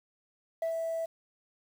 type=tone with ADSR envelope; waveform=sine; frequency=657 Hz; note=E5; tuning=6 cents flat; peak=-25 dBFS; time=0.62-1.06 s; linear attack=4 ms; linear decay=95 ms; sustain=-4 dB; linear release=12 ms; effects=tanh soft clip ceiling -27 dBFS + 9-bit